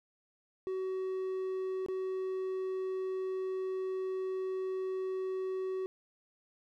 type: tone with dropouts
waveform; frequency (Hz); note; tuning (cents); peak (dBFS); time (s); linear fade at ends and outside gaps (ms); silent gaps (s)
triangle; 376.6; F#4; +31; -31; 0.67-5.86; 0; 1.862-1.885
effects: none